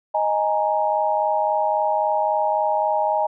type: chord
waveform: sine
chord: D# suspended fourth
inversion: none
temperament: just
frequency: 622.3 / 829.7 / 933.4 Hz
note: D#5 / G#5 / A#5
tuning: 0 / -2 / +2 cents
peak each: -22 / -21 / -24 dBFS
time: 0.14-3.27 s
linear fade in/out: 10 ms
effects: none